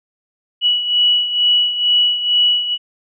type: beating tone pair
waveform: sine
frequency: 2936 / 2938.2 Hz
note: F#7 / F#7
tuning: -14 / -13 cents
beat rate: 2.2 Hz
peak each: -13 / -19 dBFS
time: 0.61-2.78 s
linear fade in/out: 50 ms
effects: none